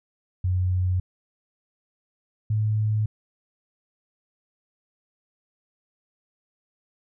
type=tone pair in turn; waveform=sine; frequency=91.4 / 107.53 Hz; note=F#2 / A2; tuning=-21 / -39 cents; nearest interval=minor third; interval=282 cents; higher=second; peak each=-20 dBFS; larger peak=neither; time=0.44-1 / 2.5-3.06 s; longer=neither; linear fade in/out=5 ms; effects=none